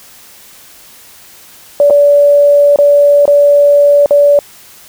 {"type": "tone with dropouts", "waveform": "sine", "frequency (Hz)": 576, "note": "D5", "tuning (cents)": -34, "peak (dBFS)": -3, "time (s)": [1.8, 4.39], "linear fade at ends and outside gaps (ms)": 1, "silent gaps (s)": [[1.9, 1.906], [2.76, 2.787], [3.255, 3.278], [4.06, 4.108]], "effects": ["white hiss -38 dBFS RMS until 4.88 s"]}